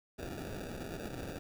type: noise with sample-and-hold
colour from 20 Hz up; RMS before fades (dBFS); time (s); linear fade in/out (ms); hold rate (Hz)
violet; -42; 0.18-1.39; 10; 1050
effects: none